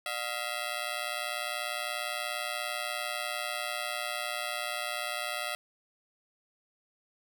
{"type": "ring-modulated tone", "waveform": "10% pulse", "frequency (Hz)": 663, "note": "E5", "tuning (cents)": 10, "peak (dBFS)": -21, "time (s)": [0.06, 5.55], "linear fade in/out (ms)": 0, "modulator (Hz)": 60.1, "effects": []}